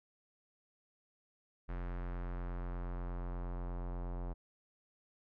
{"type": "tone with low-pass filter sweep", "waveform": "square", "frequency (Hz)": 44.19, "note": "F1", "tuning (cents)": 21, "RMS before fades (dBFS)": -40, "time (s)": [1.68, 4.34], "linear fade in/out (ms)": 20, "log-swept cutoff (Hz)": [1700, 890], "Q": 1.4, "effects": []}